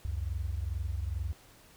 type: tone pair together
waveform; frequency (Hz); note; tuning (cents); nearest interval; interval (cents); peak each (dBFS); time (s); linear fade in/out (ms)
sine; 66.67 / 89; C2 / F2; +33 / +33; perfect fourth; 500; -33 / -34; 0.05-1.33; 0
effects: tanh soft clip ceiling -23 dBFS + pink hiss -58 dBFS RMS until 1.76 s